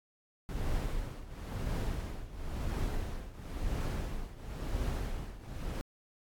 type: noise with tremolo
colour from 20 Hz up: brown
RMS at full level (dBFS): -32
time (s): 0.49-5.81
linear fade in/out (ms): 0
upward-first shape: triangle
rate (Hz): 0.97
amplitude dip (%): 85
effects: AAC 64 kbps